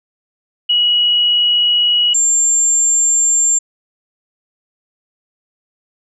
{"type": "tone pair in turn", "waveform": "sine", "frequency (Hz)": [2914, 7343], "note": ["F#7", "A#8"], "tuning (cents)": [-27, -27], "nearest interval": "octave + major third", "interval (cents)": 1600, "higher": "second", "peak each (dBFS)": -10, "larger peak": "neither", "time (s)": [[0.69, 2.14], [2.14, 3.59]], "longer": "neither", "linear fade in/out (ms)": 10, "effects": []}